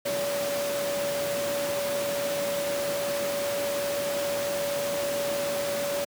sine tone in noise, 570 Hz, C#5, 48 cents sharp, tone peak -27 dBFS, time 0.05-6.05 s, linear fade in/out 10 ms, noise pink, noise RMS -32 dBFS, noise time 0.05-6.05 s, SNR +2 dB, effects high-pass 200 Hz 12 dB/octave

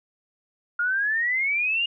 sine exponential sweep, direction up, 1407 to 2863 Hz, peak -21 dBFS, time 0.79-1.86 s, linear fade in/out 5 ms, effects none

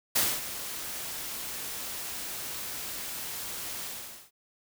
white noise with ADSR envelope, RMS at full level -24 dBFS, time 0.15-4.31 s, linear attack 12 ms, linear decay 240 ms, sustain -13 dB, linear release 470 ms, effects none

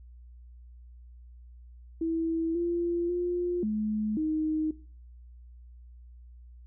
sine tone with pitch steps, 327.8 / 344 / 352.8 / 213.8 / 311.5 Hz, E4 / F4 / F4 / A3 / D#4, -10 / -26 / +18 / -49 / +2 cents, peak -26 dBFS, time 2.01-4.71 s, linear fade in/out 5 ms, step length 540 ms, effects noise-tail reverb RT60 0.4 s tail -19 dB re dry + added 60 Hz sine -47 dBFS peak until 6.66 s

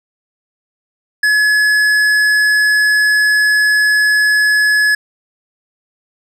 triangle tone with tanh clipping, 1700 Hz, G#6, 40 cents sharp, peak -11 dBFS, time 1.23-4.95 s, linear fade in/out 5 ms, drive 16 dB, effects none

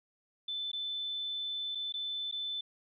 sine tone with dropouts, 3520 Hz, A7, in tune, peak -34 dBFS, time 0.48-2.61 s, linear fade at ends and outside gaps 5 ms, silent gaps 0.717-0.731 / 1.75-1.753 / 1.924-1.939 / 2.314-2.324 s, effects none

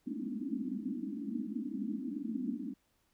white band-pass noise, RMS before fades -38 dBFS, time 0.06-2.74 s, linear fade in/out 10 ms, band 200 to 310 Hz, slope 96 dB/octave, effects pink hiss -75 dBFS RMS until 3.13 s

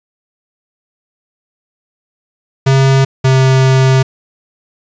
square tone pair in turn, 134.6 / 131.91 Hz, C3 / C3, +49 / +14 cents, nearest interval unison, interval 35 cents, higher first, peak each -7 dBFS, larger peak neither, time 2.66-3.05 / 3.24-4.03 s, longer second, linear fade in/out 10 ms, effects resampled to 16000 Hz + 7-bit

